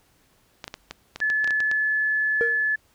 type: clicks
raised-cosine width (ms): 0.2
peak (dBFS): -16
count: 12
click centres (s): 0.642 / 0.679 / 0.741 / 0.91 / 1.16 / 1.203 / 1.301 / 1.444 / 1.476 / 1.507 / 1.604 / 1.714
type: tone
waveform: sine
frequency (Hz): 1725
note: A6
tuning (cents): -35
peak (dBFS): -20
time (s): 1.21-2.76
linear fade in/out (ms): 10
type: tone with exponential decay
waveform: triangle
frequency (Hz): 466.2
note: A#4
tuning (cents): 0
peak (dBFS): -17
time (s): 2.41-2.66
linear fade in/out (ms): 0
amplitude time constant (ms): 54
effects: pink hiss -62 dBFS RMS until 2.94 s